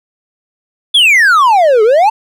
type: exponential two-way sweep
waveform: triangle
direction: down then up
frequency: 3520 to 415.3 to 912 Hz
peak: -3 dBFS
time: 0.94-2.1 s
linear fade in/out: 10 ms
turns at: 1.83 s
effects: none